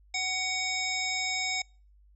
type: harmonic tone with a mistuned harmonic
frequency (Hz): 748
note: F#5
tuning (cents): +19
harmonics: 1 / 3 / 5 / 7 / 9 / 10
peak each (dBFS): -38 / -31 / -36 / -35 / -41 / -39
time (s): 0.14-1.62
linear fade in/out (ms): 5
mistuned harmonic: 10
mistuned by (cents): -16
effects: noise-tail reverb RT60 0.4 s tail -26 dB re dry + added 50 Hz sine -56 dBFS peak until 2.15 s